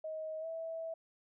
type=tone with pitch glide; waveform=sine; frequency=630 to 653.3 Hz; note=D#5 to E5; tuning=+21 to -16 cents; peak=-38 dBFS; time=0.04-0.94 s; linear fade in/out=5 ms; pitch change=+63 cents; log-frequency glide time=0.4-0.46 s; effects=none